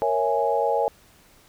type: chord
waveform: sine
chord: A# half-diminished seventh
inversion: none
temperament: equal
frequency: 466.2 / 554.4 / 659.3 / 830.6 Hz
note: A#4 / C#5 / E5 / G#5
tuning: 0 / 0 / 0 / 0 cents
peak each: -25 / -25 / -27 / -24 dBFS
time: 0.02-0.88 s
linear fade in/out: 0 ms
effects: pink hiss -55 dBFS RMS until 1.48 s